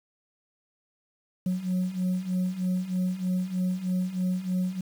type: beating tone pair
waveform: sine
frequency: 181.3 / 184.5 Hz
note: F#3 / F#3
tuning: -35 / -5 cents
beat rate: 3.2 Hz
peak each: -28 / -25 dBFS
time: 1.46-4.81 s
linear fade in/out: 5 ms
effects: tanh soft clip ceiling -22 dBFS + 8-bit